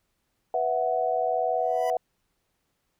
sine chord, B suspended fourth, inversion none, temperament equal, 493.9 / 659.3 / 740 Hz, B4 / E5 / F#5, 0 / 0 / 0 cents, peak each -29 / -27 / -26 dBFS, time 0.54-1.97 s, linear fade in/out 2 ms
25% pulse tone with exponential growth, 987.8 Hz, B5, in tune, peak -30 dBFS, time 1.54-1.9 s, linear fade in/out 0 ms, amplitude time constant 78 ms
effects pink hiss -75 dBFS RMS until 2.99 s

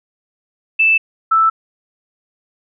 sine tone pair in turn, 2640 / 1320 Hz, E7 / E6, +2 / +2 cents, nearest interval octave, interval 1200 cents, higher first, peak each -9 dBFS, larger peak neither, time 0.79-0.98 / 1.31-1.5 s, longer neither, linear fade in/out 10 ms, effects none

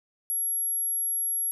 sine tone, 11250 Hz, F9, 12 cents sharp, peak -25 dBFS, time 0.3-1.51 s, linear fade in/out 0 ms, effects none

